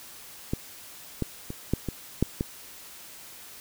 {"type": "clicks", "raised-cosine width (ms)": 3, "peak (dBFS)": [-13, -13, -21, -10, -16, -8, -13], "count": 7, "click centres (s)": [0.535, 1.223, 1.504, 1.736, 1.887, 2.226, 2.409], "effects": ["white hiss -46 dBFS RMS until 3.6 s"]}